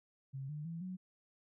sine tone with pitch steps, 135.1 / 149.9 / 166.33 / 184.55 Hz, C#3 / D3 / E3 / F#3, -44 / +36 / +16 / -4 cents, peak -40 dBFS, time 0.33-0.97 s, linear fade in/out 20 ms, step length 160 ms, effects none

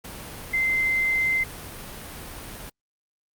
sine tone in noise, 2076 Hz, C7, 14 cents flat, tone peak -20 dBFS, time 0.53-1.44 s, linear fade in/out 10 ms, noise pink, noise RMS -38 dBFS, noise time 0.04-2.7 s, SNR +15 dB, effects Opus 48 kbps

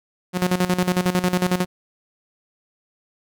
sawtooth tone with tremolo, 180.9 Hz, F#3, 39 cents flat, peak -12 dBFS, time 0.33-1.66 s, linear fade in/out 50 ms, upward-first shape square, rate 11 Hz, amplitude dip 75%, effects none

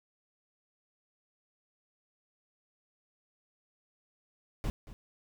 brown noise with echo, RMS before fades -32 dBFS, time 4.64-4.7 s, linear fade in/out 0 ms, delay 230 ms, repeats 1, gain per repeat -15 dB, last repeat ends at 4.93 s, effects none

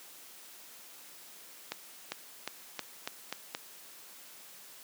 accelerating click train, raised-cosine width 0.2 ms, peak -17 dBFS, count 7, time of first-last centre 1.72-3.549 s, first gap 400 ms, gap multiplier 0.89, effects white hiss -52 dBFS RMS until 4.83 s + high-pass 200 Hz 12 dB/octave

